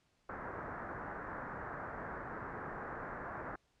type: low-pass noise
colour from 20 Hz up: white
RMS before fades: -44 dBFS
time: 0.29-3.56 s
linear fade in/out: 5 ms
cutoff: 1700 Hz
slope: 48 dB/octave
effects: pink hiss -75 dBFS RMS until 3.8 s + low-pass 7000 Hz 12 dB/octave